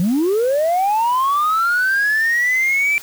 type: linear sweep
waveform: sine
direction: up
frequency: 164.81 to 2349 Hz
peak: -12 dBFS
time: 0-2.98 s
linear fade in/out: 0 ms
effects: tanh soft clip ceiling -12 dBFS + white hiss -37 dBFS RMS until 3.02 s

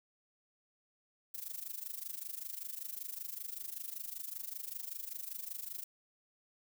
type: noise with amplitude modulation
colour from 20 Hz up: violet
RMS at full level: -40 dBFS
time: 1.34-5.84 s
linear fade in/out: 5 ms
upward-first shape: sine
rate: 25.2 Hz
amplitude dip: 85%
effects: none

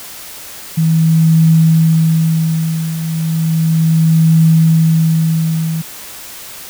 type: tone with tremolo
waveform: sine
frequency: 161.7 Hz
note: E3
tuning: 33 cents flat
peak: -5 dBFS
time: 0.77-5.82 s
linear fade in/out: 10 ms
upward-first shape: triangle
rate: 0.34 Hz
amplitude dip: 75%
effects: white hiss -31 dBFS RMS until 6.69 s

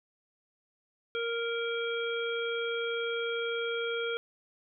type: harmonic tone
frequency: 465.5 Hz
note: A#4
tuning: 2 cents flat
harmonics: 1 / 3 / 5 / 7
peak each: -32 / -36 / -40 / -39 dBFS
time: 1.15-4.17 s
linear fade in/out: 0 ms
effects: none

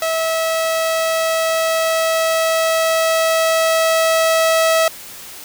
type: tone with level ramp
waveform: sawtooth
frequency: 649 Hz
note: E5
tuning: 27 cents flat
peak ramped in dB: -13 to -8 dBFS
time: 0.02-4.88 s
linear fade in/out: 2 ms
effects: white hiss -35 dBFS RMS until 5.44 s

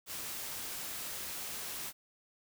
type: noise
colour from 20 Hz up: white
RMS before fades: -41 dBFS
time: 0.06-1.93 s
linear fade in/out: 50 ms
effects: none

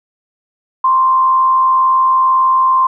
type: tone with frequency modulation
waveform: sine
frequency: 1047 Hz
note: C6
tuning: 1 cent sharp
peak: -8 dBFS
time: 0.84-2.87 s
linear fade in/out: 5 ms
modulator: 81.8 Hz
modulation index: 0.33
effects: none

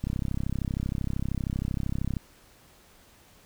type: click train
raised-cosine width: 5 ms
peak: -17 dBFS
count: 71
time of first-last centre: 0.04-2.168 s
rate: 32.9 Hz
effects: pink hiss -57 dBFS RMS until 3.45 s

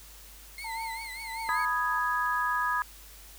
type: tone with vibrato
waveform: 35% pulse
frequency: 2110 Hz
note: C7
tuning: 14 cents sharp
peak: -36 dBFS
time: 0.58-1.65 s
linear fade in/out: 2 ms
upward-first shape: triangle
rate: 5.1 Hz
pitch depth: 120 cents each way
type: tone with tremolo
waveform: sine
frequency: 904 Hz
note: A5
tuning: 47 cents sharp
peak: -33 dBFS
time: 0.64-1.99 s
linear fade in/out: 5 ms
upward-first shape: sine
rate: 1.5 Hz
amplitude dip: 85%
type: chord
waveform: sine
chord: G# minor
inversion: first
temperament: equal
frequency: 987.8 / 1244.5 / 1661.2 Hz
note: B5 / D#6 / G#6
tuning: 0 / 0 / 0 cents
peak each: -30 dBFS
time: 1.49-2.82 s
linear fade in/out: 0 ms
effects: added 50 Hz sine -51 dBFS peak until 3.38 s + white hiss -51 dBFS RMS until 3.38 s

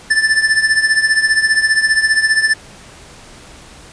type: tone with tremolo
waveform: square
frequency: 1760 Hz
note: A6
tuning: in tune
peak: -8 dBFS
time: 0.1-2.54 s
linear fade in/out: 10 ms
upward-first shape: triangle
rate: 15 Hz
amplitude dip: 80%
effects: pink hiss -39 dBFS RMS until 3.92 s + resampled to 22050 Hz

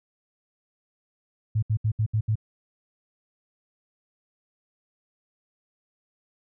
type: tone bursts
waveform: sine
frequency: 108.8 Hz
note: A2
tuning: 19 cents flat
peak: -20 dBFS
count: 6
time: 1.55-2.356 s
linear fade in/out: 10 ms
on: 76 ms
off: 70 ms
effects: none

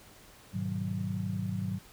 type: chord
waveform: sine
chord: G# minor seventh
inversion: none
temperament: just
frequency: 103.83 / 124.59 / 155.74 / 186.89 Hz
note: G#2 / B2 / D#3 / F#3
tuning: 0 / +16 / +2 / +18 cents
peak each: -35 / -40 / -39 / -34 dBFS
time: 0.53-1.79 s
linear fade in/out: 20 ms
effects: pink hiss -55 dBFS RMS until 1.92 s

